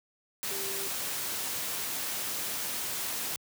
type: tone in noise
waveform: sine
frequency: 392 Hz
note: G4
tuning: in tune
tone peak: -40 dBFS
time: 0.51-0.87 s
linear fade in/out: 0 ms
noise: white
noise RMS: -34 dBFS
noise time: 0.43-3.36 s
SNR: -9 dB
effects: high-pass 100 Hz 12 dB/octave